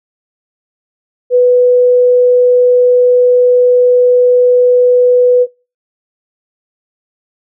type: tone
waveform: sine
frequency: 494.8 Hz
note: B4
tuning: 3 cents sharp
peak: -4 dBFS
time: 1.3-5.47 s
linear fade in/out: 50 ms
effects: noise-tail reverb RT60 0.3 s tail -23 dB re dry